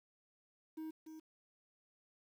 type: tone with echo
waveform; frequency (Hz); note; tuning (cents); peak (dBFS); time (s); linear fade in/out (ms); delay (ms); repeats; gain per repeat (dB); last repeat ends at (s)
triangle; 316.1; D#4; +27; -40; 0.77-0.91; 10; 290; 1; -7; 1.2
effects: 11-bit